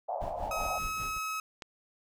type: band-pass noise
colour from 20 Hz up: white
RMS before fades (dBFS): -36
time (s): 0.08-0.79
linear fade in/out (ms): 10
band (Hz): 590 to 820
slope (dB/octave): 48
type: noise with tremolo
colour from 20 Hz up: brown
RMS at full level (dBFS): -39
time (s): 0.2-1.19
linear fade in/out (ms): 20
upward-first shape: sine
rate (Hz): 5.1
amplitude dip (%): 80
type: tone with pitch glide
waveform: 30% pulse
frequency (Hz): 1273 to 1282.6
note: D#6 to E6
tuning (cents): +39 to -48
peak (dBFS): -30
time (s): 0.51-1.4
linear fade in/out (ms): 2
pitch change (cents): +13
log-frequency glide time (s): 0.65-0.86
type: click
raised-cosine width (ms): 0.2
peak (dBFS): -24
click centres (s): 1.622
effects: none